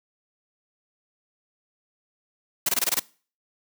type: noise bursts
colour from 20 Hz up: white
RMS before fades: -22 dBFS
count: 7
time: 2.66-2.996 s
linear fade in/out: 5 ms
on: 30 ms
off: 21 ms
effects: noise-tail reverb RT60 0.4 s tail -22 dB re dry + high-pass 150 Hz 12 dB/octave